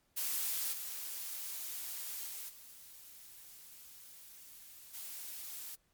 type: noise with level steps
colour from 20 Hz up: blue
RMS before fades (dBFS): -36 / -42 / -44 / -54 / -45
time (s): 0.16-5.76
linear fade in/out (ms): 20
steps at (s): 0.72 / 2.26 / 2.48 / 4.93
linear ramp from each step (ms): 20
effects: pink hiss -75 dBFS RMS until 5.93 s + MP3 96 kbps